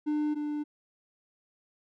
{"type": "tone pair in turn", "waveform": "triangle", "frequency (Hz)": [300, 297.1], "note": ["D4", "D4"], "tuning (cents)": [37, 20], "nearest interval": "unison", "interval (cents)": 17, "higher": "first", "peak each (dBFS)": [-24, -28], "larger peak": "first", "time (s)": [[0.06, 0.35], [0.35, 0.64]], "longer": "neither", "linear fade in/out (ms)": 20, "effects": []}